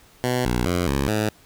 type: tone with pitch steps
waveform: 10% pulse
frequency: 124.9 / 60.6 / 88.5 / 69 / 107.1 Hz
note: B2 / B1 / F2 / C#2 / A2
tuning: +20 / -32 / +23 / -7 / -46 cents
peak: -12 dBFS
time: 0.24-1.29 s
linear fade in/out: 0 ms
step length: 210 ms
effects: pink hiss -53 dBFS RMS until 1.45 s